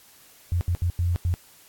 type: tone bursts at uneven times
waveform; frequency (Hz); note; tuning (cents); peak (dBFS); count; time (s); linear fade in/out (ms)
sine; 87.31; F2; 0; -20; 5; 0.52-0.61 / 0.68-0.75 / 0.82-0.9 / 0.99-1.16 / 1.25-1.34; 0
effects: white hiss -53 dBFS RMS until 1.68 s + AAC 64 kbps